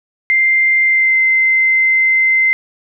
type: tone with pitch glide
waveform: sine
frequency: 2093 to 2073 Hz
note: C7 to C7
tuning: 0 to -17 cents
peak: -9 dBFS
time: 0.3-2.53 s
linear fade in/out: 0 ms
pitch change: -17 cents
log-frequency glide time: 0.83-1.19 s
effects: none